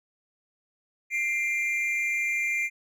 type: tone pair together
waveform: triangle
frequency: 2093 / 2380 Hz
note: C7 / D7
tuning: 0 / +22 cents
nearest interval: major second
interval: 222 cents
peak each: -26 dBFS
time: 1.1-2.7 s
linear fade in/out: 50 ms
effects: none